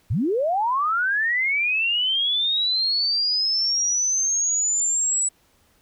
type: linear sweep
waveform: sine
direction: up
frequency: 77.78 to 7902 Hz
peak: -19 dBFS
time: 0.1-5.29 s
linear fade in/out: 10 ms
effects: pink hiss -61 dBFS RMS until 5.81 s